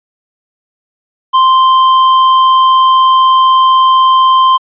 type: tone with tanh clipping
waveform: sine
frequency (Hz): 1044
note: C6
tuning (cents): -4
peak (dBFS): -6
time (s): 1.33-4.58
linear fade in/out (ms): 20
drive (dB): 10
effects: resampled to 8000 Hz